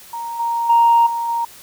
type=tone with level steps; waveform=sine; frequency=932.3 Hz; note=A#5; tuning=in tune; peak=-24 / -17 / -8 / -19 / -17 dBFS; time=0.13-1.45 s; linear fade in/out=5 ms; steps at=0.39 / 0.69 / 1.06 / 1.28 s; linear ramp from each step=10 ms; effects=tanh soft clip ceiling -5 dBFS + white hiss -42 dBFS RMS until 1.62 s